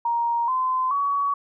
sine tone with pitch steps, 938 / 1028.8 / 1128.4 Hz, A#5 / C6 / C#6, +11 / -30 / +30 cents, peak -20 dBFS, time 0.05-1.34 s, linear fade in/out 5 ms, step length 430 ms, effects none

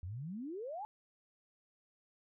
sine exponential sweep, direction up, 81.9 to 884 Hz, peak -40 dBFS, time 0.03-0.85 s, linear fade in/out 0 ms, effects none

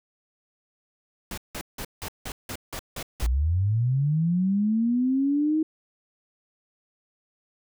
pink noise bursts, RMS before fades -34 dBFS, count 9, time 1.31-3.264 s, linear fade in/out 2 ms, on 66 ms, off 170 ms
sine linear sweep, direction up, 52.3 to 318.6 Hz, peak -20 dBFS, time 3.22-5.63 s, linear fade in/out 5 ms
effects none

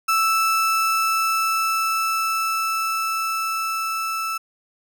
35% pulse tone with level ramp, 1318.5 Hz, E6, in tune, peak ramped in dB -15 to -22 dBFS, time 0.08-4.38 s, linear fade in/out 10 ms, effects none

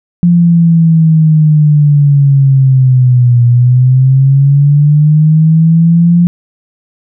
sine linear two-way sweep, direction down then up, 174.61 to 119.8 to 174.61 Hz, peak -3 dBFS, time 0.23-6.27 s, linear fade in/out 0 ms, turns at 3.44 s, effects none

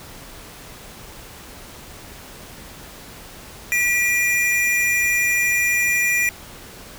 square tone pair together, 1948 / 2398 Hz, B6 / D7, -24 / +36 cents, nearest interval major third, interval 360 cents, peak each -22 / -19 dBFS, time 3.72-6.29 s, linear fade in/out 0 ms, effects pink hiss -40 dBFS RMS until 6.98 s

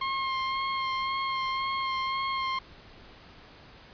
sawtooth tone with vibrato, 1067 Hz, C6, 34 cents sharp, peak -24 dBFS, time 0.01-2.59 s, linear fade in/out 5 ms, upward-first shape sine, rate 1.9 Hz, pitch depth 17 cents each way, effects pink hiss -51 dBFS RMS until 3.93 s + resampled to 11025 Hz

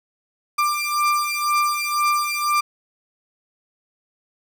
35% pulse beating tone pair, 1186 / 1188 Hz, D6 / D6, +17 / +20 cents, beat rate 2 Hz, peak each -20 / -20 dBFS, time 0.58-2.61 s, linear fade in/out 10 ms, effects none

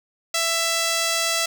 5% pulse tone, 664 Hz, E5, 12 cents sharp, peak -9 dBFS, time 0.34-1.46 s, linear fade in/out 5 ms, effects none

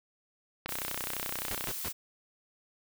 click train, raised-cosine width 0.3 ms, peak -18 dBFS, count 33, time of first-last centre 0.66-1.673 s, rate 31.6 Hz
blue noise, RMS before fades -38 dBFS, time 0.68-1.93 s, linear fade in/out 20 ms
pink noise bursts, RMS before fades -37 dBFS, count 3, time 1.51-1.884 s, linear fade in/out 0 ms, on 38 ms, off 130 ms
effects none

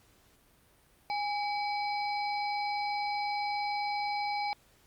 harmonic tone with a mistuned harmonic, 823 Hz, G#5, 16 cents flat, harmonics 1 / 3 / 5 / 6, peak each -31 / -38 / -43 / -45 dBFS, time 1.1-4.53 s, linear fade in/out 0 ms, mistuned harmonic 3, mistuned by -130 cents, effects pink hiss -64 dBFS RMS until 4.86 s + Opus 48 kbps

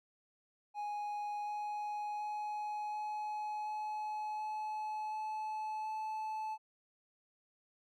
triangle tone with pitch steps, 830.6 / 835.9 / 841.2 / 846.6 / 852 / 857.4 / 862.9 / 868.4 Hz, G#5 / G#5 / G#5 / G#5 / G#5 / A5 / A5 / A5, 0 / +11 / +22 / +33 / +44 / -45 / -34 / -23 cents, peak -35 dBFS, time 0.74-6.58 s, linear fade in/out 50 ms, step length 730 ms, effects none

